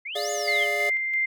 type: exponential two-way sweep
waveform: sine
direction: up then down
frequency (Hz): 2023 to 7040 to 2846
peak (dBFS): -31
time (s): 0.05-0.67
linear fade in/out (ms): 10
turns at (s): 0.31
type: chord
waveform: square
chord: D diminished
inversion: second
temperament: equal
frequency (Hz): 415.3 / 587.3 / 698.5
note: Ab4 / D5 / F5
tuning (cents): 0 / 0 / 0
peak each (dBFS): -33 / -31 / -32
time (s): 0.15-0.9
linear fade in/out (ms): 10
type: tone with tremolo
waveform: sine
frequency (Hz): 2093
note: C7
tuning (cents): 0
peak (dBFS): -21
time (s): 0.47-1.26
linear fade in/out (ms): 10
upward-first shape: square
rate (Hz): 3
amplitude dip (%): 35
effects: none